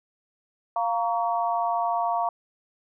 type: chord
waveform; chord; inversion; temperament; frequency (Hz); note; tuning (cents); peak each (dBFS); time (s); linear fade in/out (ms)
sine; Bb minor; second; equal with one note detuned; 698.5 / 932.3 / 1127.5; F5 / Bb5 / Db6; 0 / 0 / +29; -25 / -27 / -30; 0.76-2.29; 2
effects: none